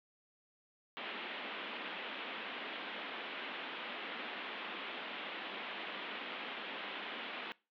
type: band-pass noise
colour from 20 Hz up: white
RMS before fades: -44 dBFS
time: 0.97-7.52 s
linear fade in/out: 0 ms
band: 200 to 3400 Hz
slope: 48 dB/octave
effects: noise-tail reverb RT60 0.3 s tail -22 dB re dry